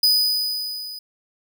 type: tone with level ramp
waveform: 45% pulse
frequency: 4978 Hz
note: D#8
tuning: in tune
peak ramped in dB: -12 to -32 dBFS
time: 0.03-0.99 s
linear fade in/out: 5 ms
effects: none